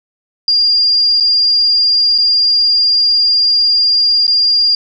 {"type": "tone with dropouts", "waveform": "sine", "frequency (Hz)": 4806, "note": "D8", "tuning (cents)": 39, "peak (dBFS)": -8, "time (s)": [0.48, 4.75], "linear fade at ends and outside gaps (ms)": 2, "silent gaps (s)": [[1.201, 1.206], [2.18, 2.184], [4.268, 4.278]], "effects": []}